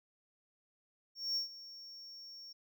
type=tone with ADSR envelope; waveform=triangle; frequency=5500 Hz; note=F8; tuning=27 cents flat; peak=-30 dBFS; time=1.15-2.53 s; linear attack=210 ms; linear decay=120 ms; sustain=-17 dB; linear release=10 ms; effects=none